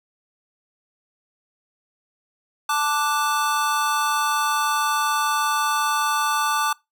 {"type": "chord", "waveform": "square", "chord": "D major", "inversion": "second", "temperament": "equal", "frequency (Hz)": [880, 1174.7, 1480], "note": ["A5", "D6", "F#6"], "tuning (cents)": [0, 0, 0], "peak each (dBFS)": [-25, -23, -28], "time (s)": [2.69, 6.73], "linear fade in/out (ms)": 5, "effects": ["noise-tail reverb RT60 0.2 s tail -23 dB re dry"]}